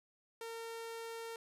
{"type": "tone", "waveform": "sawtooth", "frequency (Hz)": 457.3, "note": "A#4", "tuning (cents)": -33, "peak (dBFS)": -39, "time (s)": [0.41, 1.36], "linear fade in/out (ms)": 2, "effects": ["resampled to 32000 Hz"]}